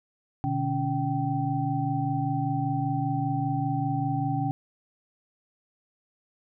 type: tone cluster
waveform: sine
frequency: 123.5 / 148.6 / 279.6 / 775 Hz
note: B2 / D3 / C#4 / G5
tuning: 0 / +21 / +15 / -20 cents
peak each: -30 dBFS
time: 0.44-4.51 s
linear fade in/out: 0 ms
effects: none